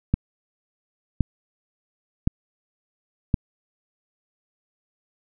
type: click train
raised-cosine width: 5 ms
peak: -6 dBFS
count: 4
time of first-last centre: 0.14-3.342 s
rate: 0.937 Hz
effects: none